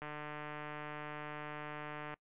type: click train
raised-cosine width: 0.5 ms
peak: -29 dBFS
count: 319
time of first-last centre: 0.02-2.14 s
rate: 150 Hz
effects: noise-tail reverb RT60 0.1 s tail -24 dB re dry + resampled to 8000 Hz